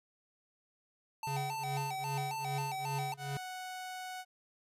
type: tone with vibrato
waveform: square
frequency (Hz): 824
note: G#5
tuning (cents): -14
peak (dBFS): -37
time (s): 1.23-3.14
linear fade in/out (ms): 2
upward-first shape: square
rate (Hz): 3.7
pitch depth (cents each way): 130
type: tone with tremolo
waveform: square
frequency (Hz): 139.2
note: C#3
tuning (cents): +8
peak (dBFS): -35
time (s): 1.27-3.37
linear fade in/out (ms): 2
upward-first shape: triangle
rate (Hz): 2.5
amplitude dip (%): 95
type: tone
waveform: sawtooth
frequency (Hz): 740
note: F#5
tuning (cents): 0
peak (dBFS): -37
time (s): 3.17-4.25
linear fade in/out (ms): 50
effects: resampled to 32000 Hz